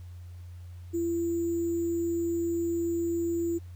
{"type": "tone with sample-and-hold", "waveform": "sine", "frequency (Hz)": 338.4, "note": "E4", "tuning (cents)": 45, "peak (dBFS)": -26, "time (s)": [0.93, 3.59], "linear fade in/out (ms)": 20, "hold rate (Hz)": 7350, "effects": ["added 88 Hz sine -41 dBFS peak until 3.75 s", "pink hiss -63 dBFS RMS until 3.75 s"]}